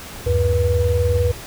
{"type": "tone cluster", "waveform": "sine", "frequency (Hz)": [77.3, 97.3, 485.3], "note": ["D#2", "G2", "B4"], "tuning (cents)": [-11, -12, -30], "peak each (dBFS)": -19, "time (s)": [0.26, 1.32], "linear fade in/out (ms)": 10, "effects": ["pink hiss -35 dBFS RMS until 1.46 s"]}